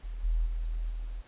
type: tone with level steps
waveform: sine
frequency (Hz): 40.69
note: E1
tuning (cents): -22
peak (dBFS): -34 / -24 / -29 / -32 / -34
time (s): 0.03-1.22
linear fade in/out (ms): 20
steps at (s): 0.23 / 0.45 / 0.89 / 1.04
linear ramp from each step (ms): 20
effects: pink hiss -58 dBFS RMS until 1.27 s + resampled to 8000 Hz